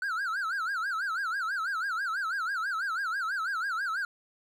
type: tone with vibrato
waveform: triangle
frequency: 1452 Hz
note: F#6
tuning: 33 cents flat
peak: -27 dBFS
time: 0.02-4.05 s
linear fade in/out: 2 ms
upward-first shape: sine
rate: 6.1 Hz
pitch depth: 210 cents each way
effects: none